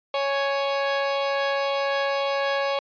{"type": "tone pair together", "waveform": "sawtooth", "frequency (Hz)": [555.3, 832], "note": ["C#5", "G#5"], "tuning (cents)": [3, 3], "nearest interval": "perfect fifth", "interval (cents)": 700, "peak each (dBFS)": [-19, -26], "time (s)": [0.14, 2.79], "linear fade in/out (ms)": 2, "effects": ["resampled to 11025 Hz"]}